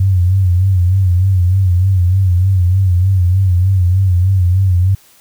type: tone with vibrato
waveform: sine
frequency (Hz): 92.5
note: F#2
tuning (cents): 0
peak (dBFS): -8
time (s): 0-4.95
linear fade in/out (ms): 5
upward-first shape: sine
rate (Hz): 3.3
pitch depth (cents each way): 87
effects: white hiss -47 dBFS RMS until 5.2 s